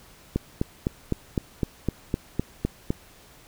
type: click train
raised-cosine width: 3 ms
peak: -10 dBFS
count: 11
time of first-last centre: 0.36-2.905 s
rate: 3.93 Hz
effects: pink hiss -52 dBFS RMS until 3.47 s